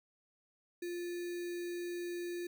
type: tone with sample-and-hold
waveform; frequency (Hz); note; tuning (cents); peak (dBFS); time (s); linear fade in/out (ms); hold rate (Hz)
sine; 349.2; F4; 0; -37; 0.82-2.47; 5; 2100
effects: none

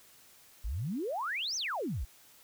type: exponential two-way sweep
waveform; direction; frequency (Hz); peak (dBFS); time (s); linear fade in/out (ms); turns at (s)
sine; up then down; 45.8 to 6390 to 45.8; -32; 0.64-2.05; 10; 1.56
effects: white hiss -59 dBFS RMS until 2.43 s

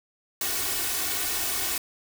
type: noise with comb filter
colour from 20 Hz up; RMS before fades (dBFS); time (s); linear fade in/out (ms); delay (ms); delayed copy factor
white; -28; 0.41-1.78; 2; 2.7; +0.75
effects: none

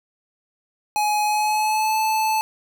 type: tone with pitch glide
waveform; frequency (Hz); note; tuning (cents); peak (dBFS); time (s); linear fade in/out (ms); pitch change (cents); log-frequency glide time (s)
square; 841 to 872.7; G#5 to A5; +22 to -14; -19; 0.96-2.41; 0; +64; 1.24-1.98
effects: none

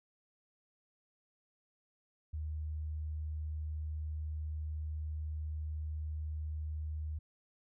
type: tone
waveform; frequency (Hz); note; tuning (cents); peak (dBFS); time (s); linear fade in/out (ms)
sine; 77; D#2; -17; -36; 2.33-7.19; 10
effects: none

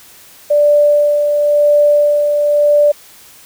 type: tone with tremolo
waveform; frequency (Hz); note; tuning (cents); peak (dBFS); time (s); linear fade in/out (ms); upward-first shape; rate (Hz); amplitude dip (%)
sine; 587.3; D5; 0; -6; 0.5-2.92; 10; sine; 0.96; 40
effects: white hiss -41 dBFS RMS until 3.45 s

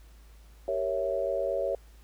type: chord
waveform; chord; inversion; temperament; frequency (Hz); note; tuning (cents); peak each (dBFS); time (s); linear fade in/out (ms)
sine; G diminished seventh; none; equal; 392 / 466.2 / 554.4 / 659.3; G4 / Bb4 / Db5 / Fb5; 0 / 0 / 0 / 0; -35 / -35 / -29 / -33; 0.68-1.75; 2
effects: added 54 Hz sine -50 dBFS peak until 2.03 s + pink hiss -62 dBFS RMS until 2.03 s

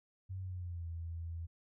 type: tone with pitch glide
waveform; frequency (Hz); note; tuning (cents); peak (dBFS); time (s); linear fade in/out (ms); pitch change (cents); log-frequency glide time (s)
sine; 94.2 to 83.44; F#2 to E2; +32 to +22; -39; 0.29-1.47; 20; -210; 0.41-0.87
effects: none

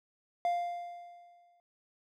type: tone with exponential decay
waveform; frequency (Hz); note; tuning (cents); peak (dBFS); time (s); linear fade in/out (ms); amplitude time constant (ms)
triangle; 698.5; F5; 0; -24; 0.45-1.6; 1; 250
effects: none

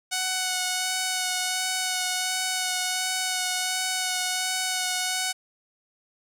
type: tone with vibrato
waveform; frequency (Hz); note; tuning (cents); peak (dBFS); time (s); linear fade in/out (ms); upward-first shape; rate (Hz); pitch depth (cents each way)
5% pulse; 740; F#5; 0; -13; 0.11-5.33; 20; sine; 1.4; 13
effects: none

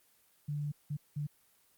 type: tone bursts at uneven times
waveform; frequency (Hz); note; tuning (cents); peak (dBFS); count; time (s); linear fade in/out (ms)
sine; 146.83; D3; 0; -33; 3; 0.48-0.72 / 0.9-0.97 / 1.16-1.27; 10
effects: white hiss -68 dBFS RMS until 1.77 s + Opus 24 kbps

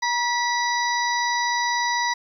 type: harmonic tone with a mistuned harmonic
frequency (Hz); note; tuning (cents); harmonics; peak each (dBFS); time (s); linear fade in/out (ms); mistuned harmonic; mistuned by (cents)
978; B5; -17; 1 / 2 / 4 / 5 / 6; -23 / -25 / -32 / -32 / -33; 0.02-2.14; 10; 1; -44
effects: 9-bit

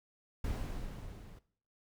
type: noise with level ramp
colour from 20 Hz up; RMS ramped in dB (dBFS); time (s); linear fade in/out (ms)
brown; -35 to -52; 0.44-1.39; 5
effects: noise-tail reverb RT60 0.5 s tail -17 dB re dry

